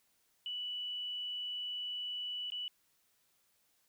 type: tone with dropouts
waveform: sine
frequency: 2960 Hz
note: F#7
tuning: in tune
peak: -37 dBFS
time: 0.46-2.68 s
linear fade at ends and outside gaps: 1 ms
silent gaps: 2.502-2.52 s
effects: white hiss -74 dBFS RMS until 3.88 s